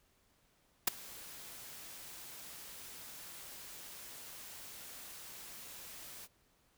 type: noise with ADSR envelope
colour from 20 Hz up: white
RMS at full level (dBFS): -26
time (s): 0.87-6.28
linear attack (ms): 8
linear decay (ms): 10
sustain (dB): -24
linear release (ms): 41
effects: pink hiss -72 dBFS RMS until 6.77 s